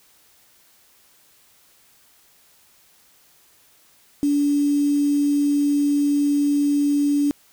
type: tone with quantisation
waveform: sine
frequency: 288.2 Hz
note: D4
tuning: 33 cents flat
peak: -16 dBFS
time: 4.23-7.31 s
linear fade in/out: 0 ms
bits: 6
effects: white hiss -56 dBFS RMS until 7.52 s